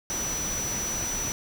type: tone in noise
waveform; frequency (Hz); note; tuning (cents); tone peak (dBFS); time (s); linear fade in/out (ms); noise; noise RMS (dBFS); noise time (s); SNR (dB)
sine; 5920; F#8; 0; -29; 0.1-1.32; 0; pink; -34; 0.1-1.32; +2
effects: none